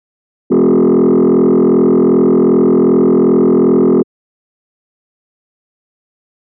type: tone with frequency modulation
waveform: sine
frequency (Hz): 309.9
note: D#4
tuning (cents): -7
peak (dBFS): -3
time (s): 0.5-4.03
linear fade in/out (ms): 20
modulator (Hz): 42.6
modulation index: 2.7
effects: tanh soft clip ceiling -5 dBFS + high-pass 150 Hz 12 dB/octave